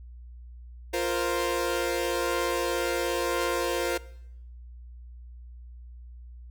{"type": "chord", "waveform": "sawtooth", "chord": "F suspended fourth", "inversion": "none", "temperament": "equal", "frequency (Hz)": [349.2, 466.2, 523.3], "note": ["F4", "Bb4", "C5"], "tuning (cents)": [0, 0, 0], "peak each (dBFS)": [-26, -27, -26], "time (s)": [0.93, 3.98], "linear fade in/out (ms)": 10, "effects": ["noise-tail reverb RT60 0.8 s tail -20 dB re dry", "added 60 Hz sine -42 dBFS peak until 6.5 s"]}